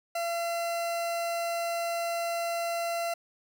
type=tone; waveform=40% pulse; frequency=680 Hz; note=F5; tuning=46 cents flat; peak=-28 dBFS; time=0.15-3.14 s; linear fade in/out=5 ms; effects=none